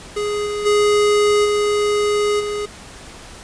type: tone with level steps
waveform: square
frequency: 415.3 Hz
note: G#4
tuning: in tune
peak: -20 / -22 / -13 / -16 / -22 dBFS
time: 0.16-2.66 s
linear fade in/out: 10 ms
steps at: 0.45 / 0.65 / 1.44 / 2.39 s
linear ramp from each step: 20 ms
effects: pink hiss -38 dBFS RMS until 3.43 s + resampled to 22050 Hz